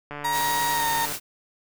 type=click train; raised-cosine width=0.5 ms; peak=-20 dBFS; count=149; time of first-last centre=0.11-1.124 s; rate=146 Hz
type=tone with pitch glide; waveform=35% pulse; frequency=945 to 920.2 Hz; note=A#5 to A#5; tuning=+23 to -23 cents; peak=-21 dBFS; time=0.24-1.06 s; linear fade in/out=10 ms; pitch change=-46 cents; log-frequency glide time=0.71-0.86 s
type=noise; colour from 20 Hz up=white; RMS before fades=-31 dBFS; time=0.31-1.2 s; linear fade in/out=50 ms
effects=none